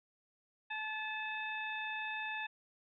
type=harmonic tone with a mistuned harmonic; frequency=866 Hz; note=A5; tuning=28 cents flat; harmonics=1 / 2 / 3 / 4; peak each=-43 / -41 / -42 / -49 dBFS; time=0.7-2.47 s; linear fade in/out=10 ms; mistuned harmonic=4; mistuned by=+67 cents; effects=none